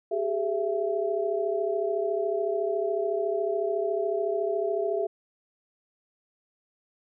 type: tone cluster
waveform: sine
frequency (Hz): 388.6 / 422.5 / 669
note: G4 / G#4 / E5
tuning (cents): -15 / +30 / +25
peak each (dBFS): -29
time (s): 0.11-5.07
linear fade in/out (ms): 10
effects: none